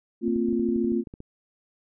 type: chord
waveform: sine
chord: Bb suspended second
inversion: none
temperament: equal with one note detuned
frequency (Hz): 228.7 / 261.6 / 349.2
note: Bb3 / C4 / F4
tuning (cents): -33 / 0 / 0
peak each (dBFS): -25 / -28 / -26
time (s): 0.21-1.04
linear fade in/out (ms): 50
type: clicks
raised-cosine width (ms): 3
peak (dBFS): -27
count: 12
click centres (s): 0.28 / 0.362 / 0.487 / 0.528 / 0.595 / 0.689 / 0.762 / 0.844 / 0.92 / 1.072 / 1.139 / 1.204
effects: none